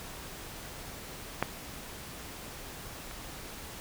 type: clicks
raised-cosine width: 0.5 ms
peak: -11 / -29 dBFS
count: 2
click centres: 1.426 / 3.112 s
effects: pink hiss -44 dBFS RMS until 3.8 s